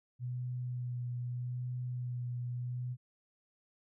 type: tone with vibrato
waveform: sine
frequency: 123.47 Hz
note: B2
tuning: in tune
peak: -35 dBFS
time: 0.19-2.97 s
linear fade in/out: 50 ms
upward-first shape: sine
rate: 0.8 Hz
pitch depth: 17 cents each way
effects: none